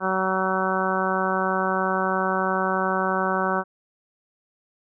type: harmonic tone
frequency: 188.6 Hz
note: F#3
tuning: 33 cents sharp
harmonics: 1 / 2 / 3 / 4 / 5 / 6 / 7 / 8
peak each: -29 / -29 / -29 / -29 / -29 / -29 / -29 / -29 dBFS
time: 0-3.64 s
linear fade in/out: 50 ms
effects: none